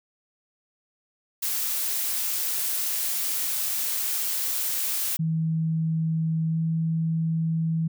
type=noise; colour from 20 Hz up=blue; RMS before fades=-27 dBFS; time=1.42-5.17 s; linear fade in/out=10 ms
type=tone with pitch glide; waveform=sine; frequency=161.1 to 162.5 Hz; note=E3 to E3; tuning=-39 to -24 cents; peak=-22 dBFS; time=5.19-7.88 s; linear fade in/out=10 ms; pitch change=+15 cents; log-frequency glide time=6.49-6.58 s
effects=none